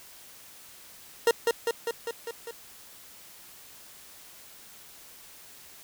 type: tone with echo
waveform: 40% pulse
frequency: 464.8 Hz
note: A#4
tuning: 5 cents flat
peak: -17 dBFS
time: 1.27-1.31 s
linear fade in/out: 2 ms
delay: 200 ms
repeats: 6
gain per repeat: -3 dB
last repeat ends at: 2.51 s
effects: white hiss -50 dBFS RMS until 5.83 s